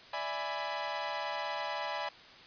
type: chord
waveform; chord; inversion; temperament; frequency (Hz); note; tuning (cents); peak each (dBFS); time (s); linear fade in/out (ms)
sawtooth; E dominant seventh; third; equal with one note detuned; 587.3 / 659.3 / 830.6 / 993.5; D5 / E5 / G#5 / B5; 0 / 0 / 0 / +10; -37 / -38 / -35 / -35; 0.13-2.09; 5
effects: white hiss -53 dBFS RMS until 2.46 s + resampled to 11025 Hz